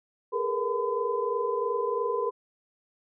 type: tone cluster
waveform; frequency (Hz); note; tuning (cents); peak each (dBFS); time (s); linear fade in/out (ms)
sine; 411.2 / 458.9 / 481.9 / 1012; G#4 / A#4 / B4 / B5; -17 / -27 / -43 / +42; -31; 0.32-2.31; 20
effects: none